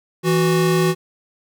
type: tone pair together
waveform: square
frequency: 164.82 / 370 Hz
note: E3 / F#4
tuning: 0 / 0 cents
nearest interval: octave + major second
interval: 1400 cents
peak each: -18 dBFS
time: 0.23-0.95 s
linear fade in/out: 50 ms
effects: none